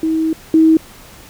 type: tone pair in turn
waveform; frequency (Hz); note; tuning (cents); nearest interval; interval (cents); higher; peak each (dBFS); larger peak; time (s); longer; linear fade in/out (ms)
sine; 319.9 / 319.9; D#4 / D#4; +48 / +48; unison; 0; neither; -13 / -6; second; 0.03-0.33 / 0.54-0.77; first; 2
effects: pink hiss -40 dBFS RMS until 1.29 s